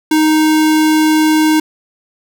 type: tone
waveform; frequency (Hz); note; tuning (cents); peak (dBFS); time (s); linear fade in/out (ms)
square; 311.1; D#4; 0; -9; 0.11-1.6; 5
effects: none